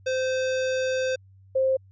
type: tone pair in turn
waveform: square / sine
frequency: 518 / 527.4 Hz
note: C5 / C5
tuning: -17 / +14 cents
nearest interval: unison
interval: 31 cents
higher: second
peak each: -24 / -19 dBFS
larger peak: second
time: 0.06-1.16 / 1.55-1.77 s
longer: first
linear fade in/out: 10 ms
effects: added 96 Hz sine -50 dBFS peak until 1.91 s + resampled to 16000 Hz